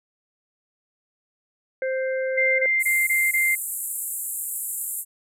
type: harmonic tone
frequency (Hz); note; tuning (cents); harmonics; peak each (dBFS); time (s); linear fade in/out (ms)
523.3; C5; 0; 1 / 3 / 4; -23 / -33 / -35; 1.82-2.66; 2
type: tone bursts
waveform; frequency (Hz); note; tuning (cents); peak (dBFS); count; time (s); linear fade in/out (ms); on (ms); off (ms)
sine; 2093; C7; 0; -18; 5; 2.37-3.554; 10; 220; 21
type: band-pass noise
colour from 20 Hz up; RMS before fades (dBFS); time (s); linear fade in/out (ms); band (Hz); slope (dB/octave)
white; -30; 2.79-5.05; 50; 7400 to 14000; 96
effects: none